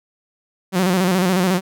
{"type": "tone with vibrato", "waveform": "sawtooth", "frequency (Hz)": 183.8, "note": "F#3", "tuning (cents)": -11, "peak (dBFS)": -11, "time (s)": [0.72, 1.61], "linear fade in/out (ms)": 50, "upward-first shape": "square", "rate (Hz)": 14, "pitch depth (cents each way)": 64, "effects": []}